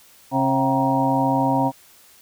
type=harmonic tone with a mistuned harmonic; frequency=134.5 Hz; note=C3; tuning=48 cents sharp; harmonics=1 / 2 / 4 / 5 / 6 / 7; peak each=-26 / -21 / -27 / -27 / -24 / -22 dBFS; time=0.31-1.72 s; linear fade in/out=50 ms; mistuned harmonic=6; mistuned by=-80 cents; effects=white hiss -51 dBFS RMS until 2.21 s